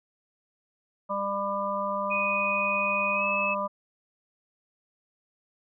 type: harmonic tone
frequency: 199.2 Hz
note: G3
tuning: 28 cents sharp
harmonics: 1 / 3 / 5 / 6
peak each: -37 / -31 / -31 / -32 dBFS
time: 1.09-3.68 s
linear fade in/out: 20 ms
type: tone with pitch glide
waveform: sine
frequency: 2489 to 2595 Hz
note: D#7 to E7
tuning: 0 to -28 cents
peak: -26 dBFS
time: 2.1-3.55 s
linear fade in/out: 20 ms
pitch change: +72 cents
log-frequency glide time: 3.14-3.24 s
effects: none